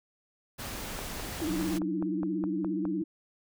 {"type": "noise", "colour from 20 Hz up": "pink", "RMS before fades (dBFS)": -38, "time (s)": [0.58, 1.79], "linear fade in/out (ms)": 20}
{"type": "click train", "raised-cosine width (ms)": 1, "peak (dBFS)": -24, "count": 10, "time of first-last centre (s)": [0.99, 2.853], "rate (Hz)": 4.83}
{"type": "tone with vibrato", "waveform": "sine", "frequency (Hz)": 313.2, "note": "D#4", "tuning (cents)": 11, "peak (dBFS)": -29, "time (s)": [1.41, 3.04], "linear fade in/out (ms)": 10, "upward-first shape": "sine", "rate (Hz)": 17, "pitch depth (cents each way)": 120}
{"type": "tone with pitch glide", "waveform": "sine", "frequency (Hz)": [185, 188.02], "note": ["F#3", "F#3"], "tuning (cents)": [0, 28], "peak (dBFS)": -34, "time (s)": [1.49, 3.02], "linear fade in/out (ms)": 2, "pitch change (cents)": 28, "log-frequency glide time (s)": [1.95, 2.76]}
{"effects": []}